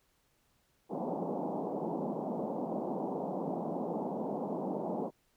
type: band-pass noise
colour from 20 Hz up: pink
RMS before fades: -36 dBFS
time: 0.89-5.11 s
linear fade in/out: 50 ms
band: 170 to 900 Hz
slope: 48 dB/octave
effects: pink hiss -73 dBFS RMS until 5.36 s